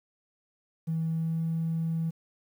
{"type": "tone with pitch glide", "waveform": "triangle", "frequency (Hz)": [162.1, 163.42], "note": ["E3", "E3"], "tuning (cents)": [-29, -15], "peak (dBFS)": -23, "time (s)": [0.87, 2.11], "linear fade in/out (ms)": 20, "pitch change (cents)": 14, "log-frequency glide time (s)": [1.08, 1.44], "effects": ["tanh soft clip ceiling -24 dBFS", "10-bit"]}